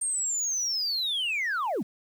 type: linear sweep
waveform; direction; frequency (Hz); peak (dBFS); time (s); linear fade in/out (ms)
sine; down; 8740 to 153.9; -24; 0.01-1.83; 10
effects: tanh soft clip ceiling -24 dBFS + 9-bit